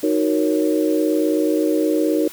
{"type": "chord", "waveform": "sine", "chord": "D# minor seventh", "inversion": "none", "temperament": "equal", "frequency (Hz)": [311.1, 370, 466.2, 554.4], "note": ["D#4", "F#4", "A#4", "C#5"], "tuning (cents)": [0, 0, 0, 0], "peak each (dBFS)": [-18, -23, -22, -24], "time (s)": [0.03, 2.28], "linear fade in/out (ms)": 5, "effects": ["white hiss -39 dBFS RMS until 2.32 s"]}